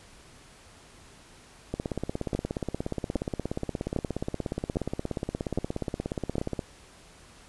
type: two click trains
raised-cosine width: 2 ms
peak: -16 / -13 dBFS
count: 83 / 6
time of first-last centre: 1.74-6.592 / 2.35-6.382 s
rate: 16.9 / 1.24 Hz
effects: pink hiss -53 dBFS RMS until 7.48 s + resampled to 24000 Hz